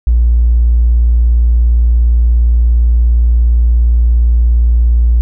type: tone with tanh clipping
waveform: triangle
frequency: 58.6 Hz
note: A#1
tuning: 10 cents sharp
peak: -5 dBFS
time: 0.07-5.21 s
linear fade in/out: 0 ms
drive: 2 dB
effects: none